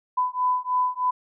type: beating tone pair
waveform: sine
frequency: 1000 / 1003.2 Hz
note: B5 / B5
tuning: +21 / +27 cents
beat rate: 3.2 Hz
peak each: -24 dBFS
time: 0.17-1.11 s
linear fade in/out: 10 ms
effects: none